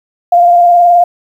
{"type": "tone with vibrato", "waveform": "sine", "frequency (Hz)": 698.5, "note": "F5", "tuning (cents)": 0, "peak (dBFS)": -3, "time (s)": [0.32, 1.04], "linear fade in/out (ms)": 5, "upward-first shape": "square", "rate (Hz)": 19, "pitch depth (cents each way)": 24, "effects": ["7-bit"]}